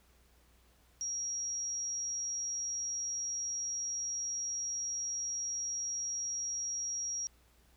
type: tone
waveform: sine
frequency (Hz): 5660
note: F8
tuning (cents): +22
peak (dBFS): -34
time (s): 1.01-7.27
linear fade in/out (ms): 0
effects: added 60 Hz sine -65 dBFS peak until 7.76 s + pink hiss -68 dBFS RMS until 7.76 s